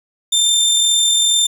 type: tone with amplitude modulation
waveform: 25% pulse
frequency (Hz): 3587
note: A7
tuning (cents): +33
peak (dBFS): -7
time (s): 0.32-1.47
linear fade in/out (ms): 10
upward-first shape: sine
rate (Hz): 42.3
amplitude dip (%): 25
effects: none